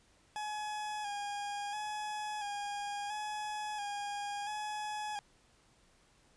40% pulse tone with vibrato, 830.6 Hz, G#5, in tune, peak -36 dBFS, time 0.36-5.19 s, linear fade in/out 0 ms, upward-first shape square, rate 0.73 Hz, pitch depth 31 cents each way, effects pink hiss -67 dBFS RMS until 6.36 s + resampled to 22050 Hz

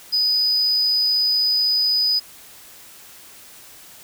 triangle tone, 4978 Hz, D#8, in tune, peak -14 dBFS, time 0.12-2.2 s, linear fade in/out 20 ms, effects tanh soft clip ceiling -11 dBFS + white hiss -44 dBFS RMS until 4.03 s

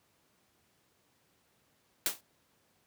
white noise with exponential decay, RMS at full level -26 dBFS, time 2.06-2.21 s, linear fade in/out 1 ms, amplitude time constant 32 ms, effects pink hiss -71 dBFS RMS until 2.86 s + high-pass 100 Hz 12 dB/octave

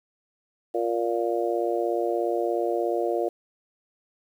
harmonic tone, 116.9 Hz, A#2, 5 cents sharp, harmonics 3 / 4 / 5 / 6, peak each -27 / -28 / -29 / -30 dBFS, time 0.74-3.29 s, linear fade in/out 10 ms, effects 9-bit

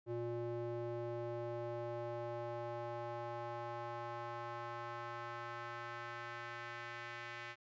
square tone with band-pass filter sweep, 118.6 Hz, A#2, 30 cents sharp, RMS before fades -44 dBFS, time 0.06-7.56 s, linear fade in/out 50 ms, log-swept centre 390 to 2000 Hz, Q 1.7, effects resampled to 16000 Hz

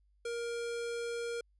square tone, 470 Hz, A#4, 14 cents sharp, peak -36 dBFS, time 0.25-1.41 s, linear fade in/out 5 ms, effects added 50 Hz sine -66 dBFS peak until 1.59 s + resampled to 24000 Hz

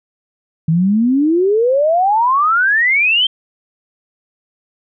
sine exponential sweep, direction up, 155.56 to 3186 Hz, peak -10 dBFS, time 0.68-3.27 s, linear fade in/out 5 ms, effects none

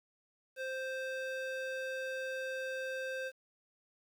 square tone with band-pass filter, 523.3 Hz, C5, in tune, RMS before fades -39 dBFS, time 0.56-3.32 s, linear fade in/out 50 ms, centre 1500 Hz, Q 0.78, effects 10-bit

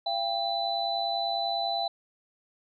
sine tone cluster, 683 / 793 / 3998 Hz, F5 / G5 / B7, -39 / +20 / +20 cents, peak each -31 dBFS, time 0.06-1.88 s, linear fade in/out 5 ms, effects none

